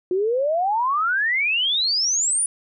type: exponential sweep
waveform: sine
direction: up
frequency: 354.1 to 9880 Hz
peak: -18 dBFS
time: 0.11-2.46 s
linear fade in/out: 2 ms
effects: none